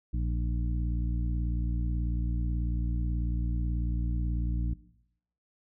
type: harmonic tone with a mistuned harmonic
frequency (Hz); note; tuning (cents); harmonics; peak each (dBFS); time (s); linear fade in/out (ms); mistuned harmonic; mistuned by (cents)
58.27; A#1; 0; 1 / 2 / 3 / 4 / 5; -28 / -36 / -38 / -45 / -43; 0.13-4.74; 10; 5; +66
effects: noise-tail reverb RT60 0.8 s tail -18 dB re dry